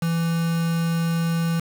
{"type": "tone with quantisation", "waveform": "triangle", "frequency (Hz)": 166.4, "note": "E3", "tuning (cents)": 17, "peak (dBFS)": -18, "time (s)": [0.02, 1.6], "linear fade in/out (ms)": 5, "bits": 5, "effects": []}